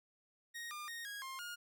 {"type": "tone with pitch steps", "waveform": "sawtooth", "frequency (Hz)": [1871, 1203, 1859, 1647, 1061, 1425], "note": ["A#6", "D6", "A#6", "G#6", "C6", "F6"], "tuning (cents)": [6, 41, -5, -15, 24, 34], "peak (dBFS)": -40, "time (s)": [0.54, 1.56], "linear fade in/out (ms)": 20, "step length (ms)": 170, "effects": []}